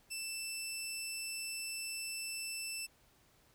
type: tone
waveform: 15% pulse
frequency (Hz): 2658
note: E7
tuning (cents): +14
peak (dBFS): -32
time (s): 0.1-2.87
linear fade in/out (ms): 20
effects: pink hiss -68 dBFS RMS until 3.54 s